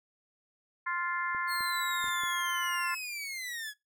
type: harmonic tone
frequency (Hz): 349.2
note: F4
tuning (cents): 0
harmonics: 3 / 4 / 5 / 6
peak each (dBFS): -34 / -37 / -35 / -39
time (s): 0.86-2.95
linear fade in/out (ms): 10
type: clicks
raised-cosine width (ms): 2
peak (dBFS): -36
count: 4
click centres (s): 1.348 / 1.607 / 2.042 / 2.236
type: linear sweep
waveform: sawtooth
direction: down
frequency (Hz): 4332 to 1661.2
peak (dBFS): -33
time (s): 1.47-3.74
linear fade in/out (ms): 50
type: noise with exponential growth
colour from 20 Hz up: pink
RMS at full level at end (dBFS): -49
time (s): 1.92-2.09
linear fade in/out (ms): 2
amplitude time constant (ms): 35
effects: noise-tail reverb RT60 0.2 s tail -22 dB re dry